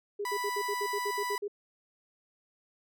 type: tone bursts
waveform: sine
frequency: 408.8 Hz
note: G#4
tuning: 27 cents flat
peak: -31 dBFS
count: 11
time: 0.19-1.481 s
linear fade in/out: 10 ms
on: 61 ms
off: 62 ms
type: tone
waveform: 30% pulse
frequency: 987.8 Hz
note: B5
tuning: in tune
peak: -29 dBFS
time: 0.25-1.38 s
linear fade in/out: 2 ms
effects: none